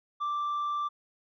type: tone with tanh clipping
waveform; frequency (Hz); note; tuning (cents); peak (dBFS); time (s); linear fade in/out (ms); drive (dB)
sine; 1174.7; D6; 0; -29; 0.2-0.89; 20; 2
effects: none